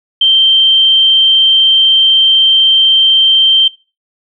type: tone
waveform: sine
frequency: 3136 Hz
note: G7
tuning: in tune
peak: -5 dBFS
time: 0.21-3.68 s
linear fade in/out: 5 ms
effects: noise-tail reverb RT60 0.3 s tail -19 dB re dry